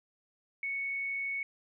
sine tone with frequency modulation, 2217 Hz, C#7, in tune, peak -32 dBFS, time 0.63-1.43 s, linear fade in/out 2 ms, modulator 30.4 Hz, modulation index 0.26, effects none

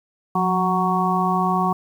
harmonic tone with a mistuned harmonic, 185.6 Hz, F#3, 6 cents sharp, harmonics 1 / 2 / 4 / 5 / 6, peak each -22 / -28 / -23 / -26 / -22 dBFS, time 0.35-1.73 s, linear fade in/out 5 ms, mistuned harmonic 1, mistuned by -54 cents, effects 8-bit

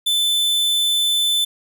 45% pulse tone, 3520 Hz, A7, in tune, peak -16 dBFS, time 0.06-1.45 s, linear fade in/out 10 ms, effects none

